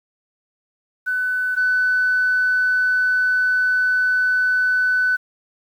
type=tone pair in turn; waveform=sine; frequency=1500 / 1500 Hz; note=F#6 / F#6; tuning=+23 / +23 cents; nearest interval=unison; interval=0 cents; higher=neither; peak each=-18 / -14 dBFS; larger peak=second; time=1.06-1.56 / 1.56-5.17 s; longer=second; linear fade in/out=20 ms; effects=tanh soft clip ceiling -11 dBFS + 8-bit